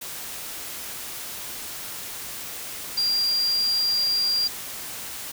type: tone in noise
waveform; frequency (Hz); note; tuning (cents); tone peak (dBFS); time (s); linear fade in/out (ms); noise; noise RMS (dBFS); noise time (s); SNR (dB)
sine; 4768; D8; +25; -20; 2.97-4.48; 10; white; -35; 0.01-5.32; +12
effects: none